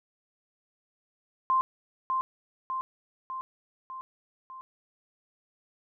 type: tone with echo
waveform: sine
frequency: 1046.5 Hz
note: C6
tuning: in tune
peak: -21 dBFS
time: 1.5-1.61 s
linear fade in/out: 0 ms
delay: 600 ms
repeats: 5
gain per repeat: -4 dB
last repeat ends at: 4.61 s
effects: none